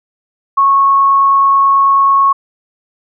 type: tone with frequency modulation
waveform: sine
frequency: 1100 Hz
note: C#6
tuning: 14 cents flat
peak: -6 dBFS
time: 0.57-2.33 s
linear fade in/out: 10 ms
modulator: 29.2 Hz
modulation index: 0.22
effects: none